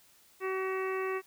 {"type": "harmonic tone with a mistuned harmonic", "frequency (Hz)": 379, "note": "F#4", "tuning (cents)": 42, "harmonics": [1, 2, 3, 4, 5, 6, 7], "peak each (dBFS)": [-32, -45, -38, -47, -41, -46, -45], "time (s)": [0.4, 1.22], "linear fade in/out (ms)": 50, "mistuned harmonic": 6, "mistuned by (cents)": -21, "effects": ["white hiss -62 dBFS RMS until 1.26 s"]}